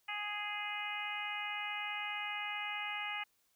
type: harmonic tone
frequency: 415.3 Hz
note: G#4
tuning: in tune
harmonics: 2 / 3 / 4 / 5 / 6 / 7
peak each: -44 / -46 / -47 / -42 / -43 / -45 dBFS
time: 0.08-3.24 s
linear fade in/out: 10 ms
effects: white hiss -75 dBFS RMS until 3.55 s